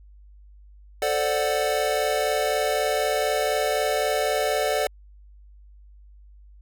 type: chord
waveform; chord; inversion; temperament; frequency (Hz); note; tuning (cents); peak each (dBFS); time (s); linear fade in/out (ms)
square; D dominant seventh; second; equal; 440 / 523.3 / 587.3 / 740; A4 / C5 / D5 / F#5; 0 / 0 / 0 / 0; -28 / -31 / -26 / -28; 1.02-4.87; 2
effects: added 50 Hz sine -46 dBFS peak until 6.61 s